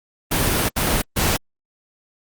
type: noise bursts at uneven times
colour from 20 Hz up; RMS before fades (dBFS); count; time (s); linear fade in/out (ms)
pink; -19; 3; 0.31-0.69 / 0.76-1.02 / 1.16-1.37; 10
effects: Opus 32 kbps